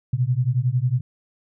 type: beating tone pair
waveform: sine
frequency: 120 / 131 Hz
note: B2 / C3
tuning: -49 / +2 cents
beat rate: 11 Hz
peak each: -21 dBFS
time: 0.13-1.01 s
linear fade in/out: 5 ms
effects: none